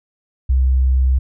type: tone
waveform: sine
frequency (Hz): 64.8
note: C2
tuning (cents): -16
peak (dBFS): -11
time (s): 0.49-1.19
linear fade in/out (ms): 10
effects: none